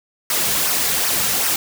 white noise with flanger, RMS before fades -19 dBFS, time 0.3-1.56 s, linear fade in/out 2 ms, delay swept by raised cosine 0.26 to 3.36 ms, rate 2.6 Hz, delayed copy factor -0.55, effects none

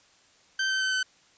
sawtooth tone with pitch steps, 1553 / 1542.3 / 1531.6 / 1521 Hz, G6 / G6 / G6 / F#6, -17 / -29 / -41 / +47 cents, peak -21 dBFS, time 0.59-1.03 s, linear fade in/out 5 ms, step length 110 ms, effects white hiss -60 dBFS RMS until 1.37 s + resampled to 16000 Hz

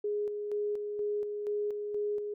sine tone with tremolo, 415.3 Hz, G#4, in tune, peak -29 dBFS, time 0.04-2.34 s, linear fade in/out 5 ms, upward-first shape square, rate 2.1 Hz, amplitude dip 40%, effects none

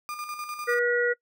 35% pulse tone with tremolo, 1208 Hz, D6, 48 cents sharp, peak -30 dBFS, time 0.09-0.79 s, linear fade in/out 0 ms, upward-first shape square, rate 10 Hz, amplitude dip 50%
harmonic tone, 482.1 Hz, B4, 42 cents flat, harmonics 1 / 3 / 4, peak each -24 / -27 / -28 dBFS, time 0.67-1.14 s, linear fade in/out 20 ms
effects noise-tail reverb RT60 0.1 s tail -23 dB re dry

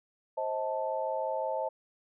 sine chord, A diminished, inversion first, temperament just, 528 / 633.6 / 880 Hz, C5 / Eb5 / A5, +16 / +31 / 0 cents, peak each -34 dBFS, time 0.37-1.69 s, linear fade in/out 10 ms, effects none

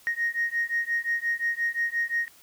sine beating tone pair, 1864.7 / 1870.4 Hz, A#6 / A#6, 0 / +5 cents, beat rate 5.7 Hz, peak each -27 dBFS, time 0.07-2.28 s, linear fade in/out 0 ms, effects tanh soft clip ceiling -18 dBFS + white hiss -55 dBFS RMS until 2.42 s

